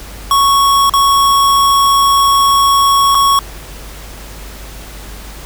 square tone with dropouts, 1108.7 Hz, C#6, in tune, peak -8 dBFS, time 0.31-3.39 s, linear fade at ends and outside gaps 1 ms, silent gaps 0.896-0.937 / 3.147-3.151 s, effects added 50 Hz sine -30 dBFS peak until 5.45 s + pink hiss -33 dBFS RMS until 5.45 s

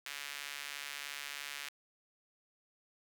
sawtooth tone with high-pass filter, 143.1 Hz, D3, 45 cents flat, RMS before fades -44 dBFS, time 0.06-1.69 s, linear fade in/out 2 ms, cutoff 2100 Hz, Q 1.3, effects 10-bit

